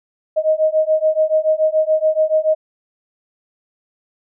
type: beating tone pair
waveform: sine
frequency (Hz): 622.3 / 629.3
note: D#5 / D#5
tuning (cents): 0 / +19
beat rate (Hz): 7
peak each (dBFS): -16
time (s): 0.36-2.55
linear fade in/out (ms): 20
effects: none